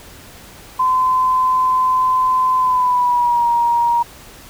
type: tone with pitch glide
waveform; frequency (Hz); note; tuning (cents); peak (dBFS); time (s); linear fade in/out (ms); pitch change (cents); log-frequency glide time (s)
sine; 1024 to 944.5; C6 to A#5; -38 to +22; -12; 0.79-4.03; 10; -140; 2.58-3.47
effects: pink hiss -40 dBFS RMS until 4.49 s